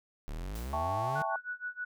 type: exponential sweep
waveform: 45% pulse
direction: up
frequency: 35.01 to 156 Hz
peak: -36 dBFS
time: 0.28-1.22 s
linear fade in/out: 0 ms
type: noise with exponential decay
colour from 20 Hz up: white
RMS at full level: -47 dBFS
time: 0.55-1.11 s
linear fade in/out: 5 ms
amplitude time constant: 120 ms
type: chord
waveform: sine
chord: A dominant seventh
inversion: second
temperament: equal with one note detuned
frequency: 659.3 / 794 / 880 / 1108.7 Hz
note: E5 / G5 / A5 / C#6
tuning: 0 / +22 / 0 / 0 cents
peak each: -36 dBFS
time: 0.73-1.36 s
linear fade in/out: 2 ms
type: tone with tremolo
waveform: sine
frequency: 1474 Hz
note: F#6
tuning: 7 cents flat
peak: -33 dBFS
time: 1.15-1.85 s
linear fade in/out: 10 ms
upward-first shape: sine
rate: 6.3 Hz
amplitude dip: 95%
effects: none